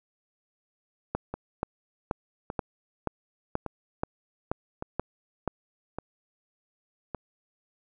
two click trains, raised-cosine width 1 ms, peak -19 / -13 dBFS, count 6 / 10, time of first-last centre 1.34-7.147 / 1.15-5.477 s, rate 0.861 / 2.08 Hz, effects none

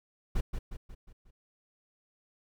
brown noise with echo, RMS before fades -27 dBFS, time 0.35-0.41 s, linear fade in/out 10 ms, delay 180 ms, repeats 5, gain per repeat -6 dB, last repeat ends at 1.31 s, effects none

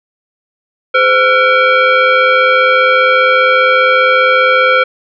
sine tone with frequency modulation, 420 Hz, G#4, 19 cents sharp, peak -6 dBFS, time 0.94-4.84 s, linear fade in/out 10 ms, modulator 935 Hz, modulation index 2.2, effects none

